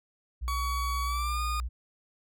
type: tone with vibrato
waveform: sine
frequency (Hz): 60.3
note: B1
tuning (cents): -41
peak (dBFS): -30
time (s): 0.41-1.69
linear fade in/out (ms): 20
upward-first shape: triangle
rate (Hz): 9.3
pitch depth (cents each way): 20
type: tone with pitch glide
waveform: 40% pulse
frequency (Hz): 1129 to 1224.1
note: C#6 to D#6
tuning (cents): +31 to -29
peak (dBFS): -30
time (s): 0.48-1.6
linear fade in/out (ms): 0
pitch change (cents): +140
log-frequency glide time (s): 1.04-1.41
effects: none